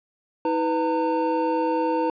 triangle tone cluster, 320.2 / 496.4 / 911 Hz, D#4 / B4 / A#5, +50 / +9 / -40 cents, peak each -23 dBFS, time 0.45-2.1 s, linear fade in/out 2 ms, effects resampled to 11025 Hz

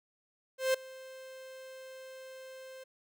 45% pulse tone with ADSR envelope, 523.3 Hz, C5, in tune, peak -24 dBFS, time 0.58-2.84 s, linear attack 160 ms, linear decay 7 ms, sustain -22 dB, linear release 9 ms, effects none

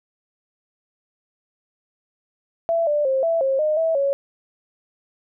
sine tone with pitch steps, 668 / 591 / 531 / 663 / 537 / 613 / 651 / 556 Hz, E5 / D5 / C5 / E5 / C5 / D#5 / E5 / C#5, +23 / +11 / +25 / +10 / +45 / -26 / -22 / +5 cents, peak -17 dBFS, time 2.69-4.13 s, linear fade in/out 0 ms, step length 180 ms, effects none

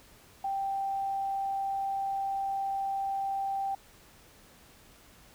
sine tone, 784 Hz, G5, in tune, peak -29 dBFS, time 0.44-3.75 s, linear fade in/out 5 ms, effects pink hiss -57 dBFS RMS until 5.34 s

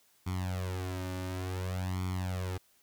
sawtooth tone with flanger, 92.2 Hz, F#2, 6 cents flat, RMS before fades -35 dBFS, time 0.26-2.58 s, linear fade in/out 10 ms, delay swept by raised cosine 0.89 to 3.39 ms, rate 0.56 Hz, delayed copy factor +0.95, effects white hiss -67 dBFS RMS until 2.82 s

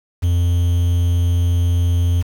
triangle tone with quantisation, 87.2 Hz, F2, 2 cents flat, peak -11 dBFS, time 0.22-2.23 s, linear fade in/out 20 ms, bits 6, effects none

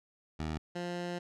15% pulse tone pair in turn, 78.2 / 175.55 Hz, D#2 / F3, +9 / +9 cents, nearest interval octave + major second, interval 1400 cents, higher second, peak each -28 / -29 dBFS, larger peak first, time 0.39-0.58 / 0.75-1.19 s, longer second, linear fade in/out 10 ms, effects low-pass 6000 Hz 12 dB/octave

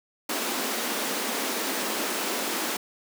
pink high-pass noise, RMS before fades -29 dBFS, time 0.29-2.77 s, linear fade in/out 5 ms, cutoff 220 Hz, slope 48 dB/octave, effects none

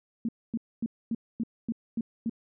sine tone bursts, 229 Hz, A#3, 31 cents flat, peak -26 dBFS, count 8, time 0.25-2.296 s, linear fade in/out 2 ms, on 37 ms, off 250 ms, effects none

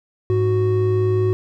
triangle tone pair together, 104.91 / 370 Hz, G#2 / F#4, +18 / 0 cents, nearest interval octave + minor seventh, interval 2182 cents, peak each -16 dBFS, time 0.3-1.33 s, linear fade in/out 0 ms, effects none

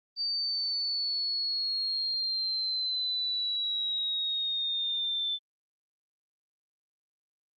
sine linear sweep, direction down, 4629 to 3520 Hz, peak -28 dBFS, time 0.16-5.39 s, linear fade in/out 50 ms, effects Opus 24 kbps

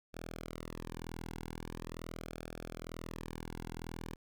sawtooth tone with flanger, 41.08 Hz, E1, 5 cents flat, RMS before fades -45 dBFS, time 0.13-4.16 s, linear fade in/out 20 ms, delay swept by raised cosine 1 to 1.64 ms, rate 0.42 Hz, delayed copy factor -0.85, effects none

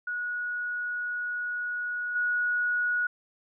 sine tone with level steps, 1458 Hz, F#6, 26 cents flat, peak -29 / -24 dBFS, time 0.07-3.07 s, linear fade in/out 5 ms, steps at 2.15 s, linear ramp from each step 10 ms, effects none

